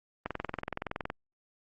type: click train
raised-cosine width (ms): 0.5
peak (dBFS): -18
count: 19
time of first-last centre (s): 0.26-1.101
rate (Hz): 21.4
effects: Opus 24 kbps